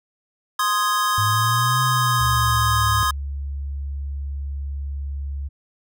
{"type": "chord", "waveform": "square", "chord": "Ab major", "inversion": "first", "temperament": "equal", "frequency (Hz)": [1046.5, 1244.5, 1661.2], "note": ["C6", "Eb6", "Ab6"], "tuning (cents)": [0, 0, 0], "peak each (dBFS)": [-23, -22, -27], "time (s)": [0.59, 3.11], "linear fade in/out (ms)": 5}
{"type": "linear two-way sweep", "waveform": "sine", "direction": "up then down", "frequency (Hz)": [103.83, 129, 103.83], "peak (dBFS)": -21, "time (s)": [1.18, 3.03], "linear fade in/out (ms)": 0, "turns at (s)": 1.82}
{"type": "tone", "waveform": "sine", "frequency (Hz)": 69.9, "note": "C#2", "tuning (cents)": 15, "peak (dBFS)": -25, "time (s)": [2.19, 5.49], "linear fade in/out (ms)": 20}
{"effects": []}